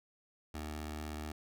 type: tone with notch filter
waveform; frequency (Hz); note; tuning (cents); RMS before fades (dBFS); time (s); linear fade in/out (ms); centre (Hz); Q
15% pulse; 76.2; D#2; -36; -42; 0.54-1.32; 5; 160; 1.3
effects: none